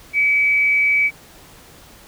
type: tone with frequency modulation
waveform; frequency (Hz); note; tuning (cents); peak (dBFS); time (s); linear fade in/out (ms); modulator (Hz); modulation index
sine; 2286; D7; -47; -13; 0.13-1.11; 50; 163; 0.23
effects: pink hiss -45 dBFS RMS until 2.07 s